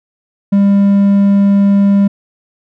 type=tone with hard clipping; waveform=triangle; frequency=199.5 Hz; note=G3; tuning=31 cents sharp; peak=-7 dBFS; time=0.52-2.08 s; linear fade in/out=10 ms; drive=6 dB; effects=none